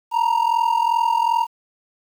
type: ring-modulated tone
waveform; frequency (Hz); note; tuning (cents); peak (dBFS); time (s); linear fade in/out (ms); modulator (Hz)
triangle; 932.3; A#5; 0; -11; 0.11-1.47; 50; 21.3
effects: 8-bit